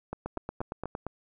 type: two click trains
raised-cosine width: 1 ms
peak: -20 / -20 dBFS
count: 4 / 8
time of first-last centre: 0.13-0.856 / 0.26-1.066 s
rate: 4.13 / 8.68 Hz
effects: none